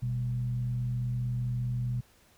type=tone with frequency modulation; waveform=sine; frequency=123.47 Hz; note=B2; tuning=in tune; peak=-28 dBFS; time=0.02-2.01 s; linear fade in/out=10 ms; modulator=75.2 Hz; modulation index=0.38; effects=pink hiss -62 dBFS RMS until 2.37 s